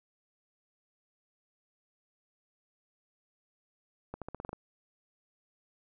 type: accelerating click train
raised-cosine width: 1 ms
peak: -25 dBFS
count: 8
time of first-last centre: 4.14-4.53 s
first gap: 77 ms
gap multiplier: 0.89
effects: none